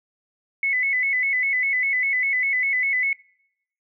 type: tone with vibrato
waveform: sine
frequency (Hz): 2098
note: C7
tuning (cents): +4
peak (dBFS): -19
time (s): 0.63-3.13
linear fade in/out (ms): 2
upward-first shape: square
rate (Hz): 5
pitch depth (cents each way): 79
effects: noise-tail reverb RT60 0.8 s tail -25 dB re dry